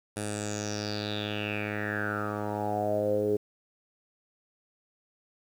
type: tone with low-pass filter sweep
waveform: 10% pulse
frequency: 104.6 Hz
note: G#2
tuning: 13 cents sharp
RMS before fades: -31 dBFS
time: 0.16-3.37 s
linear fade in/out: 10 ms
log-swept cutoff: 10000 to 410 Hz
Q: 7
effects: 9-bit